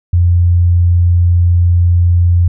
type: tone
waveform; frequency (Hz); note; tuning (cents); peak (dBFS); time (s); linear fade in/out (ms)
sine; 87.31; F2; 0; -6; 0.13-2.48; 5
effects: none